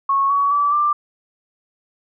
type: tone with pitch steps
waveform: sine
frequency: 1100 / 1127 / 1154.7 / 1183 Hz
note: C#6 / C#6 / D6 / D6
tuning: -14 / +28 / -30 / +12 cents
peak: -14 dBFS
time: 0.09-0.93 s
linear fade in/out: 5 ms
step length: 210 ms
effects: none